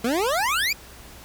25% pulse exponential sweep, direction up, 220 to 2489 Hz, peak -17 dBFS, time 0.04-0.73 s, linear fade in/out 5 ms, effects added 60 Hz sine -48 dBFS peak until 1.24 s + pink hiss -45 dBFS RMS until 1.24 s

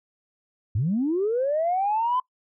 sine linear sweep, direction up, 89.7 to 1027 Hz, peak -20 dBFS, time 0.75-2.2 s, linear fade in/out 5 ms, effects noise-tail reverb RT60 0.1 s tail -21 dB re dry + tanh soft clip ceiling -16 dBFS

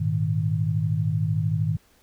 sine chord, Ab suspended second, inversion none, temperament just, 103.83 / 116.8 / 155.74 Hz, Ab2 / Bb2 / Eb3, 0 / +4 / +2 cents, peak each -25 / -28 / -24 dBFS, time 0-1.77 s, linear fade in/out 10 ms, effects pink hiss -60 dBFS RMS until 2.02 s

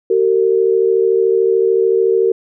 sine tone pair together, 381.4 / 455 Hz, G4 / A#4, -47 / -42 cents, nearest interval minor third, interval 305 cents, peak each -13 dBFS, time 0.1-2.32 s, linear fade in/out 5 ms, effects none

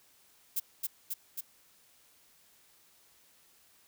violet noise with echo, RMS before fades -31 dBFS, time 0.56-0.6 s, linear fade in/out 10 ms, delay 270 ms, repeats 3, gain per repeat -2 dB, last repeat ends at 1.41 s, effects white hiss -64 dBFS RMS until 3.87 s

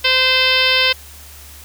harmonic tone with a mistuned harmonic, 516 Hz, C5, 24 cents flat, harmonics 1 / 2 / 3 / 4 / 5 / 6 / 7 / 8 / 9 / 10, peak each -23 / -25 / -22 / -20 / -18 / -18 / -20 / -24 / -24 / -24 dBFS, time 0.04-0.93 s, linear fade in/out 10 ms, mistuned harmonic 5, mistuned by +25 cents, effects added 72 Hz sine -40 dBFS peak until 1.64 s + white hiss -40 dBFS RMS until 1.64 s

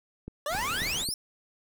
click train, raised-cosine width 3 ms, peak -25 dBFS, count 4, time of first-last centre 0.28-1.089 s, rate 3.71 Hz
25% pulse exponential sweep, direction up, 560 to 5510 Hz, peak -25 dBFS, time 0.46-1.14 s, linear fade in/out 2 ms
pink noise, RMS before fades -38 dBFS, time 0.49-1.06 s, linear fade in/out 50 ms
effects none

